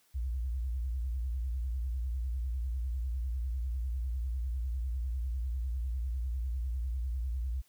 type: tone with vibrato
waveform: sine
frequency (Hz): 61.74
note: B1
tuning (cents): 0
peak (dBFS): -30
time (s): 0.14-7.62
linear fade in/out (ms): 20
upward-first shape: sine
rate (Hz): 10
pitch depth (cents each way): 180
effects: tanh soft clip ceiling -26 dBFS + white hiss -68 dBFS RMS until 7.68 s